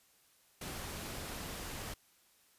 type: noise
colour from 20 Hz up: pink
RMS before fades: -43 dBFS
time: 0.61-1.94 s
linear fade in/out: 5 ms
effects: white hiss -68 dBFS RMS until 2.58 s + resampled to 32000 Hz